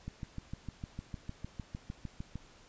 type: click train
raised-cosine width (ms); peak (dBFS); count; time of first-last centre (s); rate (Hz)
5; -27; 16; 0.08-2.356; 6.59
effects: pink hiss -59 dBFS RMS until 2.68 s + resampled to 16000 Hz